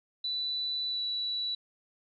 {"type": "tone with pitch glide", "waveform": "sine", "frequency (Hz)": [3974, 3940], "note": ["B7", "B7"], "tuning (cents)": [10, -5], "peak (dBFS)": -30, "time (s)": [0.24, 1.55], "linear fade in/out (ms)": 5, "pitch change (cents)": -15, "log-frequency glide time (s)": [0.88, 1.01], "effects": []}